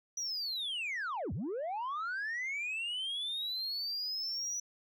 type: linear two-way sweep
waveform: sine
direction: down then up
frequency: 5920 to 71.5 to 5920 Hz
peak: -32 dBFS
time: 0.17-4.6 s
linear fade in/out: 5 ms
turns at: 1.33 s
effects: tanh soft clip ceiling -33 dBFS